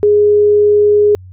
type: tone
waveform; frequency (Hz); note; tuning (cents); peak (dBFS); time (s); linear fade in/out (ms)
sine; 415.3; G#4; 0; -6; 0.03-1.15; 0
effects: added 92 Hz sine -32 dBFS peak until 1.32 s